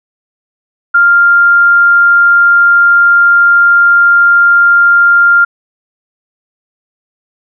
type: tone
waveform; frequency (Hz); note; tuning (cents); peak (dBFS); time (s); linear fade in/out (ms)
sine; 1396.9; F6; 0; -3; 0.94-5.45; 10
effects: none

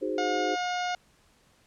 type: chord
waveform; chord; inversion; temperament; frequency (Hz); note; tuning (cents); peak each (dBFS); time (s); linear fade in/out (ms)
sine; Ab dominant seventh; second; equal; 311.1 / 370 / 415.3 / 523.3; Eb4 / Gb4 / Ab4 / C5; 0 / 0 / 0 / 0; -33; 0.01-0.56; 20
type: harmonic tone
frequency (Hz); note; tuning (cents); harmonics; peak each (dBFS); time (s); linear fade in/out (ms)
718; F5; +48; 1 / 2 / 3 / 4 / 5 / 6 / 7 / 8 / 9; -29 / -35 / -39 / -41 / -43 / -45 / -46 / -47 / -48; 0.18-0.95; 2
effects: pink hiss -63 dBFS RMS until 1.66 s + low-pass 10000 Hz 12 dB/octave

